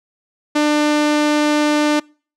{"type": "tone", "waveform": "sawtooth", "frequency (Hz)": 298.6, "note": "D4", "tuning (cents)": 29, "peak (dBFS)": -9, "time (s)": [0.55, 2], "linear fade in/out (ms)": 10, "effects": ["noise-tail reverb RT60 0.4 s tail -26 dB re dry", "low-pass 7000 Hz 12 dB/octave"]}